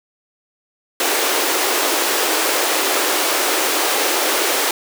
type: high-pass noise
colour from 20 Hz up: pink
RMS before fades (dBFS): -18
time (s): 1-4.71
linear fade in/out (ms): 2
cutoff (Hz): 310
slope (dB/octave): 48
effects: none